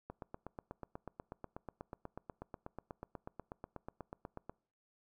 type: click train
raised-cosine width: 1 ms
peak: -30 dBFS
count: 37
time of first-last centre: 0.1-4.496 s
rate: 8.19 Hz
effects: noise-tail reverb RT60 0.5 s tail -25 dB re dry